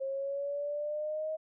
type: exponential sweep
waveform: sine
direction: up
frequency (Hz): 536 to 632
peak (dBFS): -32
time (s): 0-1.37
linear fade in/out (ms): 20
effects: none